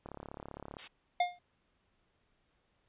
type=click train; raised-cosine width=1 ms; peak=-30 dBFS; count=26; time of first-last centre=0.06-0.768 s; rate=35.3 Hz
type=noise; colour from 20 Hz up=blue; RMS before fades=-38 dBFS; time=0.78-0.88 s; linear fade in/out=10 ms
type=tone with exponential decay; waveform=square; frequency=711 Hz; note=F5; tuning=31 cents sharp; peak=-24 dBFS; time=1.2-1.39 s; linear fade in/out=5 ms; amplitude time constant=41 ms
effects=pink hiss -75 dBFS RMS until 2.88 s + resampled to 8000 Hz